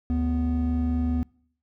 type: tone pair together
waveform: triangle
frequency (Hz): 74.1 / 247.2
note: D2 / B3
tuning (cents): +16 / +2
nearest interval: octave + major sixth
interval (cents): 2086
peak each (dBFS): -22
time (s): 0.1-1.23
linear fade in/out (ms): 0
effects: noise-tail reverb RT60 0.6 s tail -26 dB re dry + tanh soft clip ceiling -15 dBFS